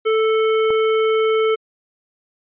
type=tone; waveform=square; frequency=440 Hz; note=A4; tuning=in tune; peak=-15 dBFS; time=0.05-1.56 s; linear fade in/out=20 ms
type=click; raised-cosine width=1 ms; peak=-16 dBFS; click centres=0.705 s
effects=resampled to 8000 Hz